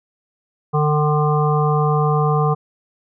harmonic tone with a mistuned harmonic, 150 Hz, D3, 37 cents sharp, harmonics 1 / 3 / 5 / 7 / 8, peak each -16 / -21 / -23 / -24 / -25 dBFS, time 0.73-2.55 s, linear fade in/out 20 ms, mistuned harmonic 5, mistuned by +19 cents, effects none

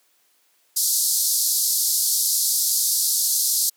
white band-pass noise, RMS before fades -21 dBFS, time 0.76-3.7 s, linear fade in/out 10 ms, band 4200 to 14000 Hz, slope 48 dB/octave, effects white hiss -63 dBFS RMS until 3.76 s + high-pass 300 Hz 12 dB/octave

